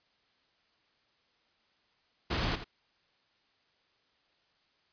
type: noise with echo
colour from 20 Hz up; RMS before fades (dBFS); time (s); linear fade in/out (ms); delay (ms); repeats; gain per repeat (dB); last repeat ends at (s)
pink; -31; 2.3-2.56; 10; 84; 1; -11; 2.644
effects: white hiss -71 dBFS RMS until 4.92 s + resampled to 11025 Hz